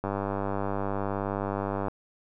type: click train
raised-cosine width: 1 ms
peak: -16 dBFS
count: 184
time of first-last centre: 0.04-1.883 s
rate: 99.3 Hz
effects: none